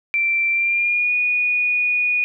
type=tone with pitch glide; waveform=sine; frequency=2349 to 2460 Hz; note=D7 to D#7; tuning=0 to -20 cents; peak=-16 dBFS; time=0.14-2.24 s; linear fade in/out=0 ms; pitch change=+80 cents; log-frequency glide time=0.51-1.13 s; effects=none